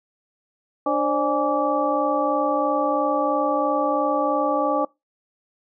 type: tone cluster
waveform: sine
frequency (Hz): 295 / 532 / 595 / 830 / 1157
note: D4 / C5 / D5 / G#5 / D6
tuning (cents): +8 / +29 / +22 / -1 / -26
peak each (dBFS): -25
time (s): 0.86-4.85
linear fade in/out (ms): 5
effects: noise-tail reverb RT60 0.2 s tail -23 dB re dry